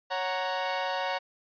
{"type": "chord", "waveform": "sawtooth", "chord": "F# major", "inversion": "second", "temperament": "equal", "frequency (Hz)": [554.4, 740, 932.3], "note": ["C#5", "F#5", "A#5"], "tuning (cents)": [0, 0, 0], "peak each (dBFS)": -29, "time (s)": [0.1, 1.19], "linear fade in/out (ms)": 20, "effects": ["resampled to 11025 Hz"]}